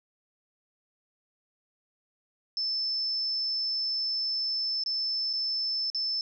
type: tone with dropouts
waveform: sine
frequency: 5274 Hz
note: E8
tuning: in tune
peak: -27 dBFS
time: 2.57-6.21 s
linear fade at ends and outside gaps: 1 ms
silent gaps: 4.837-4.861 / 5.33-5.335 / 5.901-5.947 s
effects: none